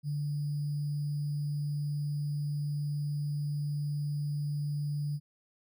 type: tone with sample-and-hold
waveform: sine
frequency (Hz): 146.5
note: D3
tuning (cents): -4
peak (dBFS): -30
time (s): 0.03-5.2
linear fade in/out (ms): 50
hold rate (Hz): 4900
effects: none